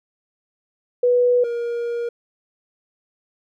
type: tone pair in turn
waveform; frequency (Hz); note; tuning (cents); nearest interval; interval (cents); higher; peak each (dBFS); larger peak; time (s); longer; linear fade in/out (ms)
sine / triangle; 490.6 / 472.7; B4 / A#4; -12 / +24; minor second; 64; first; -13 / -20; first; 1.03-1.44 / 1.44-2.09; second; 5
effects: none